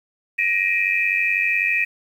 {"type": "tone cluster", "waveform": "sine", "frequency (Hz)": [1884, 2369, 2465, 2557], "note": ["A#6", "D7", "D#7", "D#7"], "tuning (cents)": [18, 14, -17, 47], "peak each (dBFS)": -23, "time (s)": [0.38, 1.85], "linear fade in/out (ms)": 10, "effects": ["8-bit"]}